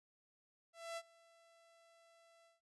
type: tone with ADSR envelope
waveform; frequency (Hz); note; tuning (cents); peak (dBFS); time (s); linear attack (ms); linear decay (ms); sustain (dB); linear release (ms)
sawtooth; 669; E5; +25; -38; 0.73-2.61; 240; 50; -24; 160
effects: noise-tail reverb RT60 0.2 s tail -22 dB re dry + resampled to 24000 Hz